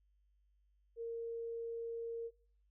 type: tone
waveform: sine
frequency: 462 Hz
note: A#4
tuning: 16 cents flat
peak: -39 dBFS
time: 0.96-2.31 s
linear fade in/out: 50 ms
effects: noise-tail reverb RT60 0.5 s tail -20 dB re dry + added 50 Hz sine -70 dBFS peak until 2.7 s